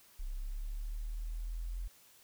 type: linear sweep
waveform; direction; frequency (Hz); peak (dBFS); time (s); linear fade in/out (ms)
sine; up; 32.7 to 43.69; -36; 0.19-1.88; 10
effects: white hiss -62 dBFS RMS until 2.23 s